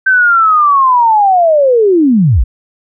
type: linear sweep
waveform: sine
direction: down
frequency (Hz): 1557 to 39.64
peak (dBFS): -5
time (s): 0.06-2.44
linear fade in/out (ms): 10
effects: none